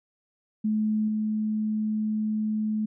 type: tone with level steps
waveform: sine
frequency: 215.1 Hz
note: A3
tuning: 39 cents flat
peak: -22 / -24 dBFS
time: 0.64-2.86 s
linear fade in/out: 10 ms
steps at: 1.08 s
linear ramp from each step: 2 ms
effects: none